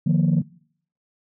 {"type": "chord", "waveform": "sine", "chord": "Eb suspended second", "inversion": "none", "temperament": "equal with one note detuned", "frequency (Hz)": [152.63, 174.61, 233.1], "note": ["Eb3", "F3", "Bb3"], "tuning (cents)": [-33, 0, 0], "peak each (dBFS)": [-18, -18, -23], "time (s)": [0.06, 0.42], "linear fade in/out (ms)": 10, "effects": ["noise-tail reverb RT60 0.6 s tail -23 dB re dry", "tanh soft clip ceiling -11 dBFS"]}